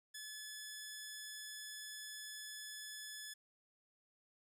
10% pulse tone, 1719 Hz, A6, 41 cents flat, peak -38 dBFS, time 0.14-3.34 s, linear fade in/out 10 ms, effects none

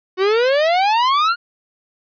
45% pulse exponential sweep, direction up, 365.1 to 1443 Hz, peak -13 dBFS, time 0.17-1.36 s, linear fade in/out 50 ms, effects resampled to 11025 Hz

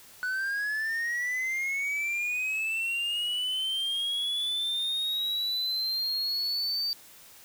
triangle linear sweep, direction up, 1480 to 4631 Hz, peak -26 dBFS, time 0.23-6.93 s, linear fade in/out 0 ms, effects white hiss -52 dBFS RMS until 7.44 s

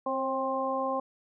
harmonic tone with a mistuned harmonic, 263.8 Hz, C4, 14 cents sharp, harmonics 1 / 2 / 3 / 4, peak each -36 / -31 / -34 / -32 dBFS, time 0.06-1 s, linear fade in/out 5 ms, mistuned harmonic 2, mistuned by +26 cents, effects none

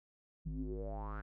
square tone with low-pass filter sweep, 51.91 Hz, G#1, in tune, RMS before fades -41 dBFS, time 0.45-1.22 s, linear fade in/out 20 ms, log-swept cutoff 170 to 1600 Hz, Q 7.9, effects none

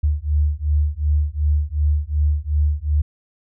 sine beating tone pair, 73.2 / 75.9 Hz, D2 / D#2, -5 / -42 cents, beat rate 2.7 Hz, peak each -19 dBFS, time 0.03-3.02 s, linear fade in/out 10 ms, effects none

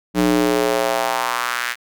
square tone with high-pass filter sweep, 60.4 Hz, B1, 38 cents flat, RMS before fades -19 dBFS, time 0.14-1.76 s, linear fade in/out 50 ms, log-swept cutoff 230 to 1800 Hz, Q 2.3, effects none

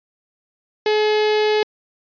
sawtooth tone with notch filter, 426 Hz, G#4, 44 cents sharp, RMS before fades -17 dBFS, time 0.86-1.63 s, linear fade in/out 2 ms, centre 1200 Hz, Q 1.4, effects resampled to 11025 Hz

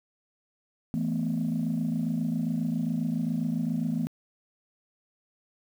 sine chord, E suspended fourth, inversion none, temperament just, 164.81 / 219.8 / 247.2 Hz, E3 / A3 / B3, 0 / -2 / +2 cents, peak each -29 dBFS, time 0.94-4.07 s, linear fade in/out 0 ms, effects tanh soft clip ceiling -20 dBFS + 9-bit

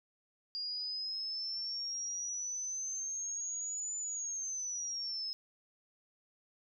sine exponential two-way sweep, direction up then down, 4809 to 7040 to 5130 Hz, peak -36 dBFS, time 0.55-5.33 s, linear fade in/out 0 ms, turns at 3.97 s, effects none

